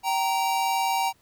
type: tone pair together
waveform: square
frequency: 774 / 932.3 Hz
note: G5 / A#5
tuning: -22 / 0 cents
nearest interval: minor third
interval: 322 cents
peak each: -26 dBFS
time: 0.03-1.13 s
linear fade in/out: 50 ms
effects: pink hiss -63 dBFS RMS until 1.21 s